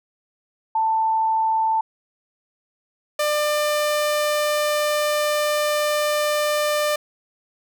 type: tone pair in turn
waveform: sine / sawtooth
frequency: 887 / 597 Hz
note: A5 / D5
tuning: +14 / +28 cents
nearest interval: perfect fifth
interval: 686 cents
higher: first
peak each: -17 / -15 dBFS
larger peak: second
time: 0.75-1.81 / 3.19-6.96 s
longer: second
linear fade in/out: 5 ms
effects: none